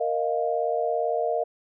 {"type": "chord", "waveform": "sine", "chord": "Bb suspended fourth", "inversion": "none", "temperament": "just", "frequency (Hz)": [466.2, 621.6, 699.2], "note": ["Bb4", "Eb5", "F5"], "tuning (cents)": [0, -2, 2], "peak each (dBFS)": -27, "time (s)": [0, 1.44], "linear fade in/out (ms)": 10, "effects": []}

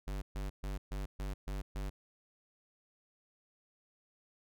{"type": "tone bursts", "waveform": "square", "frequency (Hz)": 49, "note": "G1", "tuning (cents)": 0, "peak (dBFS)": -37, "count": 7, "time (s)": [0.07, 1.9], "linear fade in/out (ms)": 10, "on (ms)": 150, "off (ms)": 130, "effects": []}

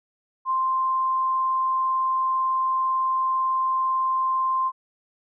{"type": "tone", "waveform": "sine", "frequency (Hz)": 1047, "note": "C6", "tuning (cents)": 1, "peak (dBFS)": -20, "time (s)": [0.45, 4.72], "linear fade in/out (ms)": 50, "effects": []}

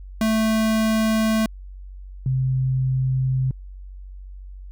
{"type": "tone pair in turn", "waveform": ["square", "sine"], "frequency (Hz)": [220, 130.56], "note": ["A3", "C3"], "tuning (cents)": [0, -3], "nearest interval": "major sixth", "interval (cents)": 903, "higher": "first", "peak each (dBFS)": -18, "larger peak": "neither", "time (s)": [[0.21, 1.46], [2.26, 3.51]], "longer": "neither", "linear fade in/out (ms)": 2, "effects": ["added 47 Hz sine -35 dBFS peak until 4.71 s"]}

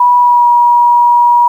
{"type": "tone with pitch glide", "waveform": "sine", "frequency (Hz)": [977, 959.7], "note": ["B5", "B5"], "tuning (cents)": [-19, -50], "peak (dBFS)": -4, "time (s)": [0, 1.48], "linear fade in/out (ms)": 5, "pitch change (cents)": -31, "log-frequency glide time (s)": [0.17, 0.47], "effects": ["7-bit"]}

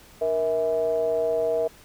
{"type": "ring-modulated tone", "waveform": "triangle", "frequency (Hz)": 88.6, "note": "F2", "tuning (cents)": 25, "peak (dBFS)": -16, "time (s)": [0.21, 1.68], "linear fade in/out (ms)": 10, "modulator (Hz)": 560, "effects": ["pink hiss -51 dBFS RMS until 1.84 s"]}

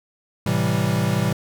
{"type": "chord", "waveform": "square", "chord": "A minor seventh", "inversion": "none", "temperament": "equal", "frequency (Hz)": [110, 130.81, 164.81, 196], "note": ["A2", "C3", "E3", "G3"], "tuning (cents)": [0, 0, 0, 0], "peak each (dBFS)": -25, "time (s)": [0.46, 1.33], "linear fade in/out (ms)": 5, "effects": []}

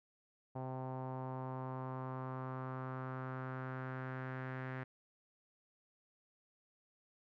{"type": "tone with low-pass filter sweep", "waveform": "sawtooth", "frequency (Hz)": 130, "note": "C3", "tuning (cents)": -11, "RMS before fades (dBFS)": -43, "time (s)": [0.55, 4.84], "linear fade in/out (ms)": 10, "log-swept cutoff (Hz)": [820, 1800], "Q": 3.1, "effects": []}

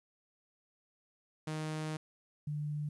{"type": "tone pair in turn", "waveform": ["sawtooth", "sine"], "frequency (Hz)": [155.56, 148.71], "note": ["D#3", "D3"], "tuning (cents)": [0, 22], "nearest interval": "minor second", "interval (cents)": 78, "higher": "first", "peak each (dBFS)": [-32, -34], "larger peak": "first", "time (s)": [[1.47, 1.97], [2.47, 2.89]], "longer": "first", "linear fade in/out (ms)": 5, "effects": ["resampled to 24000 Hz", "12-bit"]}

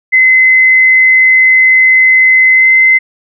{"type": "tone with pitch glide", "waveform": "sine", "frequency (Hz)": [2046, 2061], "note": ["C7", "C7"], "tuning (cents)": [-39, -27], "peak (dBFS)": -3, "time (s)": [0.12, 2.99], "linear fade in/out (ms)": 20, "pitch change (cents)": 12, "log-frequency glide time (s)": [2.53, 2.68], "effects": []}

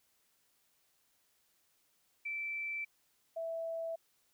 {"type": "tone pair in turn", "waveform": "sine", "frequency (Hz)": [2329, 658.7], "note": ["D7", "E5"], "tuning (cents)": [-15, -1], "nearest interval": "octave + minor seventh", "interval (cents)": 2186, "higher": "first", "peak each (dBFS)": [-36, -36], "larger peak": "neither", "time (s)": [[2.25, 2.85], [3.36, 3.96]], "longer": "neither", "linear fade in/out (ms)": 10, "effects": ["white hiss -74 dBFS RMS until 4.33 s"]}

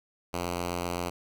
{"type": "tone", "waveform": "5% pulse", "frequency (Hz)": 87.6, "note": "F2", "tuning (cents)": 6, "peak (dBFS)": -19, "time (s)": [0.33, 1.1], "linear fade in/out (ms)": 10, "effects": []}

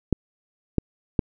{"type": "clicks", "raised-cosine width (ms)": 3, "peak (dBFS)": -6, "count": 3, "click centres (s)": [0.127, 0.783, 1.192], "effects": []}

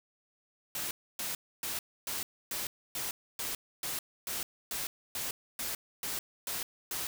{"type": "noise bursts", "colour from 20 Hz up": "white", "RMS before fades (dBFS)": -36, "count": 15, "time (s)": [0.75, 7.07], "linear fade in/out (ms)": 2, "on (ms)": 160, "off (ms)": 280, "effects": []}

